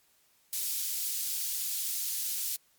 white high-pass noise, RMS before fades -33 dBFS, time 0.53-2.56 s, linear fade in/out 0 ms, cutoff 4400 Hz, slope 12 dB/octave, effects white hiss -67 dBFS RMS until 2.78 s + MP3 96 kbps

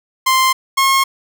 sawtooth tone pair in turn, 1046.5 / 1079.7 Hz, C6 / C#6, 0 / -46 cents, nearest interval minor second, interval 54 cents, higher second, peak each -7 dBFS, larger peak neither, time 0.26-0.53 / 0.77-1.04 s, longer neither, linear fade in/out 10 ms, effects none

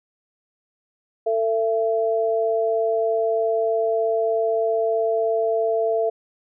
sine tone pair together, 447.8 / 671 Hz, A4 / E5, +30 / +31 cents, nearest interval perfect fifth, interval 701 cents, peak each -21 dBFS, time 1.26-6.1 s, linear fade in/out 10 ms, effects none

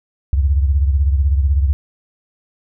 sine beating tone pair, 68.8 / 84.8 Hz, C#2 / E2, -12 / +50 cents, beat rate 16 Hz, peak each -12 / -20 dBFS, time 0.33-1.73 s, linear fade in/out 0 ms, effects none

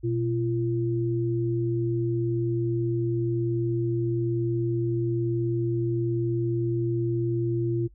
sine tone pair together, 121.1 / 342.3 Hz, B2 / F4, -34 / -35 cents, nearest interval octave + tritone, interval 1799 cents, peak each -26 dBFS, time 0.03-7.88 s, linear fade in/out 20 ms, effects noise-tail reverb RT60 0.1 s tail -23 dB re dry + added 50 Hz sine -50 dBFS peak until 7.94 s

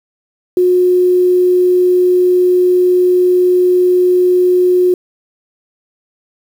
sine tone with quantisation, 361.8 Hz, F#4, 39 cents flat, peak -7 dBFS, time 0.57-4.94 s, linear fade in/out 2 ms, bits 6, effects none

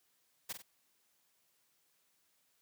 white noise with echo, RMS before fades -40 dBFS, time 0.49-0.53 s, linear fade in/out 10 ms, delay 47 ms, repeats 2, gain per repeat -7 dB, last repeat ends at 0.624 s, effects white hiss -75 dBFS RMS until 2.61 s + high-pass 100 Hz 12 dB/octave

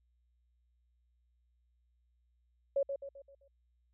sine tone with echo, 554.4 Hz, C#5, in tune, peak -27 dBFS, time 2.76-2.83 s, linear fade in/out 5 ms, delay 130 ms, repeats 5, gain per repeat -7 dB, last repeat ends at 3.48 s, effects added 60 Hz sine -70 dBFS peak until 3.93 s

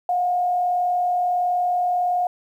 sine tone with frequency modulation, 717 Hz, F5, 45 cents sharp, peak -18 dBFS, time 0.09-2.27 s, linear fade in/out 2 ms, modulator 41.5 Hz, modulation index 0.31, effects 9-bit

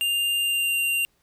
square tone with pitch glide, 2800 to 2776 Hz, F7 to F7, +4 to -11 cents, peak -22 dBFS, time 0.01-1.05 s, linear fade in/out 0 ms, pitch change -15 cents, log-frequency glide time 0.39-0.78 s, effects pink hiss -67 dBFS RMS until 1.22 s

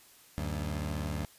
20% pulse tone pair together, 75.11 / 95.7 Hz, D2 / G2, +39 / -41 cents, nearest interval major third, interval 420 cents, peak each -29 / -33 dBFS, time 0.38-1.25 s, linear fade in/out 0 ms, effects white hiss -58 dBFS RMS until 1.38 s + resampled to 32000 Hz

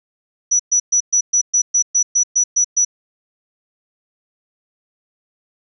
sine tone bursts, 5900 Hz, F#8, 6 cents flat, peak -11 dBFS, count 12, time 0.51-2.85 s, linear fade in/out 10 ms, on 85 ms, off 120 ms, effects none

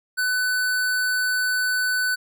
square tone, 1500 Hz, F#6, 23 cents sharp, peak -21 dBFS, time 0.17-2.16 s, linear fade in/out 20 ms, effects none

